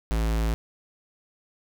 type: tone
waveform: square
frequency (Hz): 55.1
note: A1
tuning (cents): +3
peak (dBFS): -23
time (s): 0.11-0.54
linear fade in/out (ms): 0
effects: none